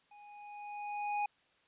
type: tone with level ramp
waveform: square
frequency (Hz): 827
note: G#5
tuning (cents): -8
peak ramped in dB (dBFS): -55 to -31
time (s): 0.11-1.26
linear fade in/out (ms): 5
effects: white hiss -70 dBFS RMS until 1.67 s + resampled to 8000 Hz